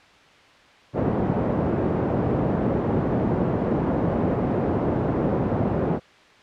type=band-pass noise; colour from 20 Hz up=pink; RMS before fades=-23 dBFS; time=0.93-6 s; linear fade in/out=50 ms; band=120 to 590 Hz; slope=12 dB/octave; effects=white hiss -51 dBFS RMS until 6.42 s + low-pass 3000 Hz 12 dB/octave